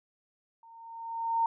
sine tone with level ramp, 916 Hz, A#5, 31 cents flat, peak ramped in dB -52 to -22 dBFS, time 0.63-1.46 s, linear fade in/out 2 ms, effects none

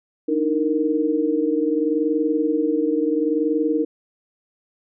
sine tone cluster, 298.1 / 318.8 / 464.4 Hz, D4 / D#4 / A#4, +26 / +42 / -7 cents, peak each -22 dBFS, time 0.28-3.85 s, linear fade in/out 10 ms, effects none

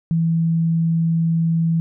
sine tone, 164.81 Hz, E3, in tune, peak -15 dBFS, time 0.11-1.8 s, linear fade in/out 0 ms, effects none

